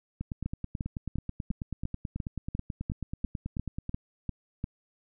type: two click trains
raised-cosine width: 5 ms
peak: -19 / -21 dBFS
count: 13 / 35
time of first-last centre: 0.46-4.641 / 0.21-3.894 s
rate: 2.87 / 9.23 Hz
effects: none